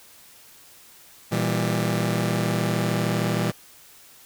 sawtooth chord, E diminished, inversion second, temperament just, 118.67 / 164.81 / 197.78 Hz, Bb2 / E3 / G3, +31 / 0 / +16 cents, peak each -22 / -22 / -23 dBFS, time 1.31-3.52 s, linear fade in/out 20 ms, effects white hiss -50 dBFS RMS until 4.25 s

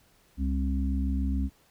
harmonic tone, 67.2 Hz, C2, 47 cents sharp, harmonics 1 / 3 / 4, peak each -26 / -33 / -33 dBFS, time 0.37-1.5 s, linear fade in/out 50 ms, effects pink hiss -63 dBFS RMS until 1.7 s

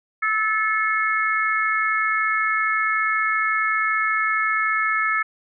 harmonic tone, 434.7 Hz, A4, 21 cents flat, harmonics 3 / 4 / 5, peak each -22 / -23 / -24 dBFS, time 0.22-5.23 s, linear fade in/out 10 ms, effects none

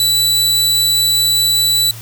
sawtooth tone, 3959 Hz, B7, 3 cents sharp, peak -8 dBFS, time 0-1.91 s, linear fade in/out 2 ms, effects added 113 Hz sine -31 dBFS peak until 2.01 s + white hiss -35 dBFS RMS until 2.01 s

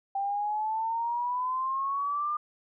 sine exponential sweep, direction up, 784 to 1209 Hz, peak -27 dBFS, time 0.15-2.37 s, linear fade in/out 5 ms, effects none

